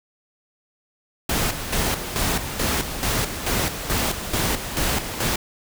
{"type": "noise with tremolo", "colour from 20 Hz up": "pink", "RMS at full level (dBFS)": -22, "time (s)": [1.29, 5.36], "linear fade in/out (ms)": 5, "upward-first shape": "square", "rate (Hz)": 2.3, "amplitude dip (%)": 60, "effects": []}